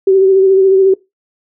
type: tone with vibrato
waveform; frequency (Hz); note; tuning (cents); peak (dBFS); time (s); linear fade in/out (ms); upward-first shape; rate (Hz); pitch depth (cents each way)
sine; 383.7; G4; -37; -5; 0.07-0.94; 5; sine; 14; 29
effects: noise-tail reverb RT60 0.2 s tail -21 dB re dry